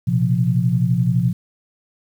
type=chord; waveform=sine; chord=Bb suspended second; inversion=none; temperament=equal with one note detuned; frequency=119.06 / 130.81 / 174.61 Hz; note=Bb2 / C3 / F3; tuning=+37 / 0 / 0 cents; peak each=-19 dBFS; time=0.07-1.33 s; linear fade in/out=10 ms; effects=8-bit